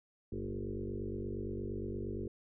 sine tone with frequency modulation, 226.6 Hz, A#3, 49 cents flat, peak -36 dBFS, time 0.32-2.28 s, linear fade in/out 5 ms, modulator 48.6 Hz, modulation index 4.2, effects none

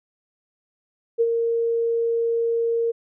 sine tone with ADSR envelope, 462.8 Hz, A#4, 13 cents flat, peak -14 dBFS, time 1.18-2.92 s, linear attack 29 ms, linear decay 46 ms, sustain -5 dB, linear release 17 ms, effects none

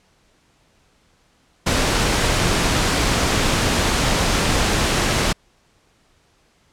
pink noise, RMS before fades -18 dBFS, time 1.66-5.33 s, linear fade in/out 10 ms, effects pink hiss -59 dBFS RMS until 6.72 s + low-pass 8000 Hz 12 dB/octave

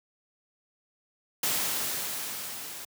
white noise with level ramp, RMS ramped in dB -27 to -41 dBFS, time 1.43-2.85 s, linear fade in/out 5 ms, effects high-pass 100 Hz 12 dB/octave

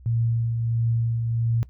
sine tone with tremolo, 115.7 Hz, A#2, 13 cents flat, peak -19 dBFS, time 0.06-1.63 s, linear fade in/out 0 ms, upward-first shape triangle, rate 1.5 Hz, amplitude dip 40%, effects noise-tail reverb RT60 0.1 s tail -20 dB re dry + added 64 Hz sine -44 dBFS peak until 1.69 s

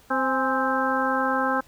harmonic tone with a mistuned harmonic, 261.6 Hz, C4, in tune, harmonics 1 / 2 / 3 / 4 / 5 / 6, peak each -28 / -28 / -28 / -28 / -28 / -28 dBFS, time 0.1-1.61 s, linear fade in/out 10 ms, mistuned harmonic 3, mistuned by +73 cents, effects pink hiss -55 dBFS RMS until 1.67 s

